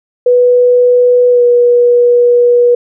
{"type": "tone with pitch glide", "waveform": "sine", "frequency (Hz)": [492.3, 483.8], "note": ["B4", "B4"], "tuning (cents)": [-6, -36], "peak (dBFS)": -4, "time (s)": [0.26, 2.75], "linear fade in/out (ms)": 5, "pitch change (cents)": -30, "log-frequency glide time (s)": [1.3, 1.43], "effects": []}